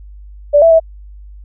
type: tone with pitch steps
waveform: sine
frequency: 583 / 661 / 650 Hz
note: D5 / E5 / E5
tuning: -13 / +5 / -24 cents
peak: -4 dBFS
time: 0.53-0.8 s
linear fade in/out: 20 ms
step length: 90 ms
effects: added 50 Hz sine -32 dBFS peak until 1.44 s